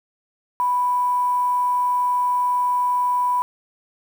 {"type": "tone with quantisation", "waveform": "sine", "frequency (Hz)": 987.8, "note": "B5", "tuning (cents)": 0, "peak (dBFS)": -17, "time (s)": [0.6, 3.42], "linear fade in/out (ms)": 0, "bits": 7, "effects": []}